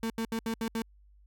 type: tone bursts at uneven times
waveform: 35% pulse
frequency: 225.7 Hz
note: A3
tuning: 44 cents sharp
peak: -28 dBFS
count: 6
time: 0.03-0.1 / 0.18-0.25 / 0.32-0.39 / 0.46-0.54 / 0.61-0.68 / 0.75-0.82 s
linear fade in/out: 2 ms
effects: added 50 Hz sine -56 dBFS peak until 1.26 s